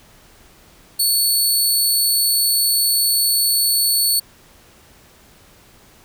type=tone; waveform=15% pulse; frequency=4435 Hz; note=C#8; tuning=in tune; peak=-8 dBFS; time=0.99-4.2 s; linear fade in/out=10 ms; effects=pink hiss -49 dBFS RMS until 6.04 s